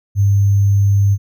sine tone with sample-and-hold, 100 Hz, G2, 35 cents sharp, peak -9 dBFS, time 0.15-1.18 s, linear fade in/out 50 ms, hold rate 6300 Hz, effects none

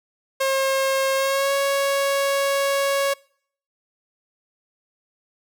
sawtooth tone with pitch glide, 537 to 554.7 Hz, C5 to C#5, +45 to +1 cents, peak -15 dBFS, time 0.4-3.14 s, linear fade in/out 10 ms, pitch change +56 cents, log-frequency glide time 1.16-1.53 s, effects noise-tail reverb RT60 0.6 s tail -25 dB re dry

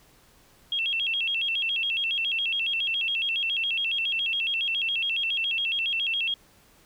sine tone with vibrato, 2960 Hz, F#7, in tune, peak -24 dBFS, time 0.72-6.34 s, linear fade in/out 2 ms, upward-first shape square, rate 7.2 Hz, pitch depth 170 cents each way, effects pink hiss -58 dBFS RMS until 6.85 s

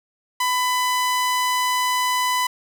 sawtooth tone, 1000 Hz, B5, 21 cents sharp, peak -15 dBFS, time 0.4-2.47 s, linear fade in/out 5 ms, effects none

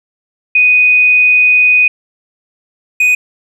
sine / triangle tone pair in turn, 2489 / 2489 Hz, D#7 / D#7, 0 / 0 cents, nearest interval unison, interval 0 cents, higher neither, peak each -5 dBFS, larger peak neither, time 0.55-1.88 / 3-3.15 s, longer first, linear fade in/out 5 ms, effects none

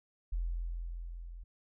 sine tone with level ramp, 42.64 Hz, F1, 41 cents flat, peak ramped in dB -30 to -44 dBFS, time 0.32-1.44 s, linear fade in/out 10 ms, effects none

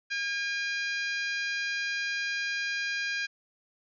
harmonic tone, 810 Hz, G#5, 43 cents flat, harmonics 2 / 3 / 4 / 5 / 6 / 7 / 8, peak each -31 / -35 / -43 / -42 / -40 / -48 / -49 dBFS, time 0.1-3.27 s, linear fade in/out 20 ms, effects none

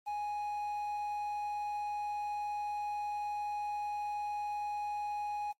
triangle tone with quantisation, 830.6 Hz, G#5, in tune, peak -32 dBFS, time 0.06-5.53 s, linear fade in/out 20 ms, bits 10, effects noise-tail reverb RT60 0.1 s tail -22 dB re dry + MP3 64 kbps

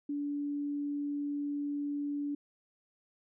sine tone, 288.5 Hz, D4, 31 cents flat, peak -32 dBFS, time 0.09-2.35 s, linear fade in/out 5 ms, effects none

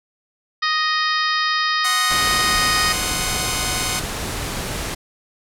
harmonic tone, 622.3 Hz, D#5, in tune, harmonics 2 / 3 / 4 / 5 / 6 / 7 / 8 / 9, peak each -21 / -22 / -31 / -31 / -27 / -30 / -26 / -38 dBFS, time 0.62-2.93 s, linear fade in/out 10 ms
5% pulse chord, C diminished, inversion second, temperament equal, 740 / 1046.5 / 1244.5 Hz, Gb5 / C6 / Eb6, 0 / 0 / 0 cents, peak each -14 dBFS, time 1.84-4 s, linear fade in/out 10 ms
pink noise, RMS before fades -26 dBFS, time 2.1-4.95 s, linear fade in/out 10 ms
effects low-pass 12000 Hz 12 dB/octave

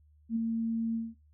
sine tone with ADSR envelope, 227.2 Hz, A#3, 44 cents flat, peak -25 dBFS, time 0.29-1.15 s, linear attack 70 ms, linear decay 9 ms, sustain -3 dB, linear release 200 ms, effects noise-tail reverb RT60 0.2 s tail -24 dB re dry + added 75 Hz sine -59 dBFS peak until 1.33 s

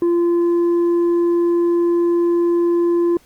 triangle tone with tanh clipping, 344.1 Hz, F4, 26 cents flat, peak -14 dBFS, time 0.02-3.17 s, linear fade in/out 2 ms, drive 8 dB, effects pink hiss -53 dBFS RMS until 3.25 s + Opus 32 kbps

